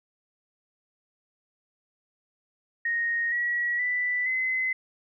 sine tone with pitch steps, 1864.7 / 1921.6 / 1980.2 / 2041 Hz, A#6 / B6 / B6 / C7, 0 / -48 / +4 / -44 cents, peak -24 dBFS, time 2.85-4.73 s, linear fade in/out 5 ms, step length 470 ms, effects none

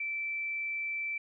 sine tone, 2329 Hz, D7, 15 cents flat, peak -32 dBFS, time 0-1.18 s, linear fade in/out 5 ms, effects none

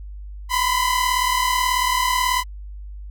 sawtooth tone pair together, 985.7 / 1024 Hz, B5 / C6, -4 / -38 cents, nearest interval minor second, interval 66 cents, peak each -17 dBFS, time 0.49-2.44 s, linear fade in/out 50 ms, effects added 50 Hz sine -32 dBFS peak until 3.1 s

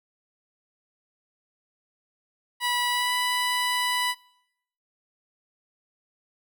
15% pulse tone with pitch glide, 977 to 989.5 Hz, B5 to B5, -19 to +3 cents, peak -17 dBFS, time 2.6-4.15 s, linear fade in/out 50 ms, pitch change +22 cents, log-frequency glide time 2.89-3.13 s, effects noise-tail reverb RT60 0.8 s tail -24 dB re dry

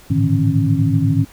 sine tone cluster, 104.6 / 112.8 / 147.5 / 160.3 / 271.8 Hz, G#2 / A2 / D3 / E3 / C#4, +13 / +44 / +8 / -48 / -34 cents, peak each -19 dBFS, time 0.1-1.25 s, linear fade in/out 10 ms, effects pink hiss -45 dBFS RMS until 1.32 s

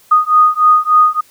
sine beating tone pair, 1237 / 1240.4 Hz, D#6 / D#6, -10 / -6 cents, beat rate 3.4 Hz, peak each -10 dBFS, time 0.11-1.21 s, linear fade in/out 10 ms, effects white hiss -48 dBFS RMS until 1.3 s

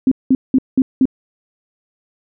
sine tone bursts, 261.6 Hz, C4, in tune, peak -8 dBFS, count 5, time 0.07-1.055 s, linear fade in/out 2 ms, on 45 ms, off 190 ms, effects none

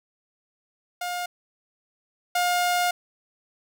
sawtooth tone pair in turn, 711 / 711 Hz, F5 / F5, +31 / +31 cents, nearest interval unison, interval 0 cents, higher neither, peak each -24 / -17 dBFS, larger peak second, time 1.01-1.26 / 2.35-2.91 s, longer second, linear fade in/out 5 ms, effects none

